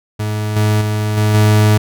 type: tone with level steps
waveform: 40% pulse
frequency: 106.3 Hz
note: G#2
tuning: 41 cents sharp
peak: -16 / -10 / -14 / -10 / -7 dBFS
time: 0.19-1.78 s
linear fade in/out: 10 ms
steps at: 0.56 / 0.81 / 1.17 / 1.34 s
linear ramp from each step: 5 ms
effects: none